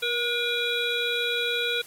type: harmonic tone with a mistuned harmonic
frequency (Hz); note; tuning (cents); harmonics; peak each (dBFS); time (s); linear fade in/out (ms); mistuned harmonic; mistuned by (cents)
481.4; B4; -44; 1 / 3 / 5 / 7 / 8; -30 / -30 / -30 / -30 / -30; 0.02-1.82; 10; 1; -22
effects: white hiss -47 dBFS RMS until 1.86 s + MP3 64 kbps